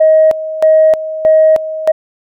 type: tone with tremolo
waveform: sine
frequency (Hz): 630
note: D#5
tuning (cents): +21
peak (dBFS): -3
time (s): 0-1.92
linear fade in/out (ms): 10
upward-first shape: square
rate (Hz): 1.6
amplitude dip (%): 80
effects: tanh soft clip ceiling 0 dBFS